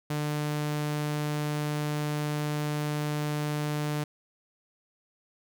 sawtooth tone, 149.2 Hz, D3, 28 cents sharp, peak -24 dBFS, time 0.1-4.04 s, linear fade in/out 5 ms, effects none

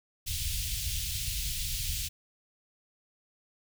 pink band-stop noise, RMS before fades -33 dBFS, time 0.26-2.09 s, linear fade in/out 20 ms, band 110 to 2900 Hz, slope 24 dB/octave, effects none

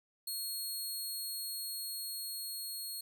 15% pulse tone with level ramp, 4300 Hz, C8, 47 cents sharp, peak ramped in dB -30 to -33 dBFS, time 0.27-3.01 s, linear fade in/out 5 ms, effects none

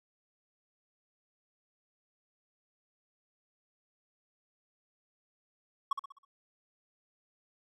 triangle tone with echo, 1108.7 Hz, C#6, in tune, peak -24 dBFS, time 5.91-5.93 s, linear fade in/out 5 ms, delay 64 ms, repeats 5, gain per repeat -7 dB, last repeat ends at 6.25 s, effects none

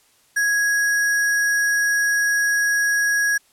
sine tone with sample-and-hold, 1661.2 Hz, G#6, in tune, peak -16 dBFS, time 0.36-3.38 s, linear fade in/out 10 ms, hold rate 7350 Hz, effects white hiss -58 dBFS RMS until 3.52 s + low-pass 12000 Hz 12 dB/octave

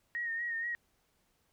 sine tone with vibrato, 1864.7 Hz, A#6, in tune, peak -33 dBFS, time 0.15-0.75 s, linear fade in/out 0 ms, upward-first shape sine, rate 4.2 Hz, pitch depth 43 cents each way, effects pink hiss -74 dBFS RMS until 1.52 s

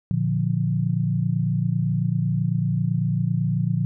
sine chord, Bb major, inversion none, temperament equal, 116.54 / 146.83 / 174.61 Hz, Bb2 / D3 / F3, 0 / 0 / 0 cents, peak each -24 dBFS, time 0.11-3.85 s, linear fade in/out 0 ms, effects none

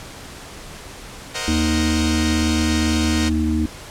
5% pulse chord, C half-diminished seventh, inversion third, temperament equal, 466.2 / 523.3 / 622.3 / 740 Hz, Bb4 / C5 / Eb5 / Gb5, 0 / 0 / 0 / 0 cents, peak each -18 dBFS, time 1.34-3.3 s, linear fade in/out 20 ms
harmonic tone, 77.78 Hz, D#2, in tune, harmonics 1 / 3 / 4, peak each -21 / -21 / -21 dBFS, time 1.48-3.66 s, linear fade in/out 0 ms
effects pink hiss -37 dBFS RMS until 3.9 s + low-pass 10000 Hz 12 dB/octave

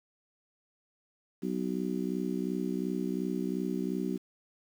harmonic tone, 62.8 Hz, B1, 30 cents sharp, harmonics 3 / 4 / 5 / 6, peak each -34 / -35 / -36 / -37 dBFS, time 1.42-4.18 s, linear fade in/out 20 ms, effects 9-bit

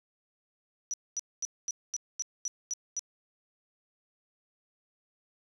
sine tone bursts, 5880 Hz, F#8, 12 cents flat, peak -30 dBFS, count 9, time 0.91-2.993 s, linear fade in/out 0 ms, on 27 ms, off 230 ms, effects none

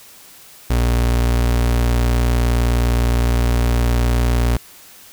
35% pulse tone, 59.5 Hz, A#1, 36 cents sharp, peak -12 dBFS, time 0.7-4.57 s, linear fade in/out 5 ms, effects white hiss -43 dBFS RMS until 5.12 s

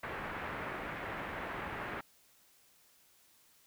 white low-pass noise, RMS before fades -41 dBFS, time 0.03-2.01 s, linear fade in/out 5 ms, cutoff 2000 Hz, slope 24 dB/octave, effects white hiss -66 dBFS RMS until 3.66 s

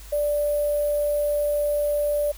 sine tone with sample-and-hold, 587.3 Hz, D5, in tune, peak -20 dBFS, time 0.12-2.32 s, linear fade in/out 10 ms, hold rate 11025 Hz, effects added 50 Hz sine -40 dBFS peak until 2.37 s + white hiss -47 dBFS RMS until 2.37 s

